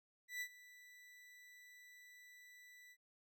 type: tone with ADSR envelope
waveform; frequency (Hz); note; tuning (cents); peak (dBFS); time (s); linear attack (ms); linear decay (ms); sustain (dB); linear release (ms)
40% pulse; 1975.5; B6; 0; -39; 0.28-2.97; 130; 70; -19; 59
effects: none